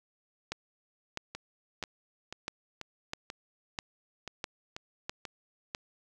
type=two click trains; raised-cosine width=0.2 ms; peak=-22 / -17 dBFS; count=9 / 9; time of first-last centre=1.35-5.252 / 0.52-5.749 s; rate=2.05 / 1.53 Hz; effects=none